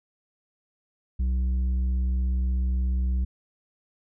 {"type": "tone with tanh clipping", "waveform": "sine", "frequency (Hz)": 63.1, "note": "B1", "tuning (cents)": 38, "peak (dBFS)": -23, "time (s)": [1.19, 3.25], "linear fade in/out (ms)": 10, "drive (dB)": 6, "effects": []}